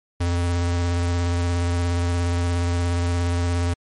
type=tone with vibrato; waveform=square; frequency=86.9 Hz; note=F2; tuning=8 cents flat; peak=-20 dBFS; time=0.2-3.74 s; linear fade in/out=10 ms; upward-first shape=square; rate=17 Hz; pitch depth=16 cents each way; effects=MP3 48 kbps